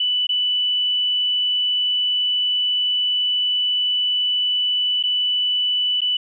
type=tone with dropouts; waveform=sine; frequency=2977 Hz; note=F#7; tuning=10 cents sharp; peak=-17 dBFS; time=0-6.17 s; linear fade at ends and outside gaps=5 ms; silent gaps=0.269-0.291 / 5.028-5.036 / 6.007-6.016 s; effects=none